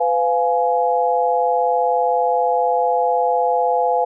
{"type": "chord", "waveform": "sine", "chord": "F diminished", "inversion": "second", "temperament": "just", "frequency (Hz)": [502.9, 698.5, 838.1], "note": ["Cb5", "F5", "Ab5"], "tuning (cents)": [31, 0, 16], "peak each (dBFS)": -19, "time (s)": [0, 4.05], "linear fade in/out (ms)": 10, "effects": []}